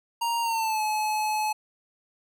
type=tone with pitch glide; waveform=square; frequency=934 to 856.5 Hz; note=A#5 to A5; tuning=+3 to -47 cents; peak=-25 dBFS; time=0.21-1.53 s; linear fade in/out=10 ms; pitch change=-150 cents; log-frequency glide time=0.41-0.82 s; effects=none